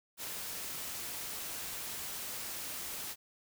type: noise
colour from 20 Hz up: white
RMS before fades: -41 dBFS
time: 0.17-3.16 s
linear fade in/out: 50 ms
effects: none